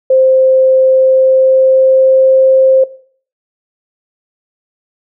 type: tone with pitch glide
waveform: sine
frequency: 523.3 to 527.2 Hz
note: C5 to C5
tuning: 0 to +13 cents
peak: -5 dBFS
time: 0.1-2.84 s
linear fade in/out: 5 ms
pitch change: +13 cents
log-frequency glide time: 0.82-2.48 s
effects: noise-tail reverb RT60 0.5 s tail -17 dB re dry